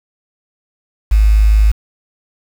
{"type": "tone with quantisation", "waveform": "sine", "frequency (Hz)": 52.7, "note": "G#1", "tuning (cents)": 26, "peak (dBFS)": -6, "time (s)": [1.11, 1.72], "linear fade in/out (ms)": 10, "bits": 5, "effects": []}